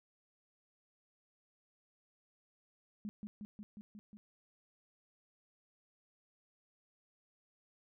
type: tone with echo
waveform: sine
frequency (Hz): 208.7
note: G#3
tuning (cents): +9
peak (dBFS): -39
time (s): 3.05-3.09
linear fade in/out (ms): 0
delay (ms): 180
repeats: 6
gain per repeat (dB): -2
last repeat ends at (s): 4.17
effects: none